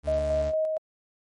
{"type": "tone", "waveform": "40% pulse", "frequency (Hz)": 73.42, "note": "D2", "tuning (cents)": 0, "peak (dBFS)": -30, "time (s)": [0.03, 0.53], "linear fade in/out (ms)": 50}
{"type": "tone with tremolo", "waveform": "sine", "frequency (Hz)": 629, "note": "D#5", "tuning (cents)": 19, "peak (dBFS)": -22, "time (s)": [0.07, 0.78], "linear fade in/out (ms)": 10, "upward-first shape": "square", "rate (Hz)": 4.3, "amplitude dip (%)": 30}
{"effects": ["MP3 48 kbps"]}